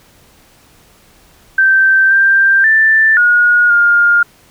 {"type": "tone with pitch steps", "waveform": "sine", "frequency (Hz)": [1557, 1580, 1770, 1443, 1412], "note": ["G6", "G6", "A6", "F#6", "F6"], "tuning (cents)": [-12, 13, 10, -44, 19], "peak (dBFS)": -6, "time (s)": [1.58, 4.23], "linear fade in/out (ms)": 5, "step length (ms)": 530, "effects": ["pink hiss -47 dBFS RMS until 4.5 s"]}